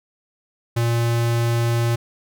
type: tone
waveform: square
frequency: 117.3 Hz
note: A#2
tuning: 11 cents sharp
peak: -18 dBFS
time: 0.76-1.96 s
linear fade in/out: 10 ms
effects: none